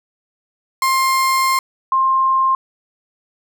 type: tone pair in turn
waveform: 35% pulse / sine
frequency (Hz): 1058 / 1058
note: C6 / C6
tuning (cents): +19 / +19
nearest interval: unison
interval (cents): 0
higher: neither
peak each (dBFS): -12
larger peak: neither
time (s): 0.82-1.59 / 1.92-2.55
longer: first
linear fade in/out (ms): 2
effects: none